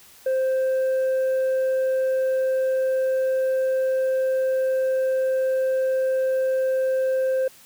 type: tone with tanh clipping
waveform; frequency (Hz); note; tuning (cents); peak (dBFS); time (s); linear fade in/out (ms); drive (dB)
sine; 523.3; C5; 0; -20; 0.26-7.48; 5; 3
effects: white hiss -50 dBFS RMS until 7.65 s